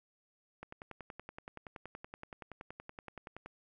click train, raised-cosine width 0.5 ms, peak -30 dBFS, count 31, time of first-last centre 0.63-3.46 s, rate 10.6 Hz, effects none

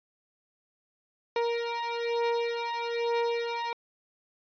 30% pulse beating tone pair, 468.3 / 469.4 Hz, A#4 / A#4, +8 / +12 cents, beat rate 1.1 Hz, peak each -28 dBFS, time 1.36-3.73 s, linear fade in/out 2 ms, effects resampled to 11025 Hz

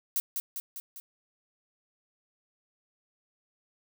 violet noise with echo, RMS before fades -28 dBFS, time 0.16-0.2 s, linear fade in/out 0 ms, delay 200 ms, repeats 4, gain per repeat -4 dB, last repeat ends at 1 s, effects none

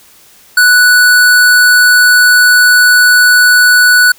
square tone, 1480 Hz, F#6, in tune, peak -4 dBFS, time 0.57-4.12 s, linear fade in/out 5 ms, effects white hiss -42 dBFS RMS until 4.18 s

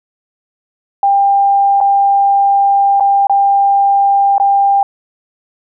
sine tone with dropouts, 796 Hz, G5, 26 cents sharp, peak -7 dBFS, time 1.03-4.83 s, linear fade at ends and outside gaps 2 ms, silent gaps 1.804-1.811 / 2.999-3.006 / 3.27-3.296 / 4.381-4.399 s, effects none

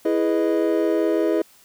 triangle chord, E major seventh, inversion none, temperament equal, 329.6 / 415.3 / 493.9 / 622.3 Hz, E4 / G#4 / B4 / D#5, 0 / 0 / 0 / 0 cents, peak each -19 / -21 / -24 / -23 dBFS, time 0.05-1.42 s, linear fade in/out 5 ms, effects white hiss -53 dBFS RMS until 1.64 s

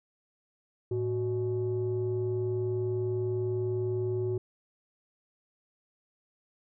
sine tone pair together, 110 / 370 Hz, A2 / F#4, 0 / 0 cents, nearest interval octave + major sixth, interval 2100 cents, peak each -30 / -28 dBFS, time 0.91-4.38 s, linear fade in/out 5 ms, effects tanh soft clip ceiling -23 dBFS

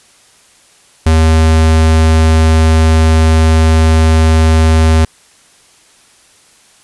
square tone, 79.9 Hz, D#2, 47 cents sharp, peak -6 dBFS, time 1.06-5.05 s, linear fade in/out 5 ms, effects white hiss -46 dBFS RMS until 6.83 s + resampled to 24000 Hz

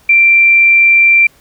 sine tone, 2357 Hz, D7, 6 cents sharp, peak -4 dBFS, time 0.09-1.27 s, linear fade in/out 5 ms, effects pink hiss -48 dBFS RMS until 1.4 s

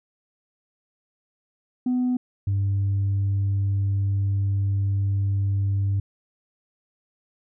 sine tone pair in turn, 250.1 / 98.88 Hz, B3 / G2, +22 / +15 cents, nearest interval octave + major third, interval 1607 cents, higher first, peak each -18 dBFS, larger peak neither, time 1.86-2.17 / 2.47-6 s, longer second, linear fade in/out 5 ms, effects tanh soft clip ceiling -18 dBFS

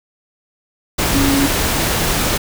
sine tone in noise, 277.2 Hz, C#4, in tune, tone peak -14 dBFS, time 1.14-1.47 s, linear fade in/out 10 ms, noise pink, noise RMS -17 dBFS, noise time 0.98-2.38 s, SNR 0 dB, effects none

